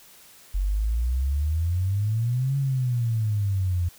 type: exponential two-way sweep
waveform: sine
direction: up then down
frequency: 45.38 to 139.9 to 85.4 Hz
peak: -21 dBFS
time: 0.54-3.89 s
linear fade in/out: 10 ms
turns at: 2.57 s
effects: white hiss -51 dBFS RMS until 3.98 s